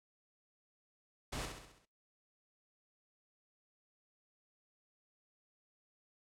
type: noise with echo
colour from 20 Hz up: pink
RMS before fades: -41 dBFS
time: 1.32-1.46 s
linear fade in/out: 10 ms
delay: 66 ms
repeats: 6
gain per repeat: -5 dB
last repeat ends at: 1.856 s
effects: noise-tail reverb RT60 0.4 s tail -26 dB re dry + low-pass 9000 Hz 12 dB/octave